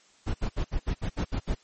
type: noise bursts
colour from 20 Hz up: brown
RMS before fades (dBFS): -27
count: 9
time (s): 0.26-1.552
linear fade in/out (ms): 20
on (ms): 84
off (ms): 67
effects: white hiss -60 dBFS RMS until 1.63 s + MP3 32 kbps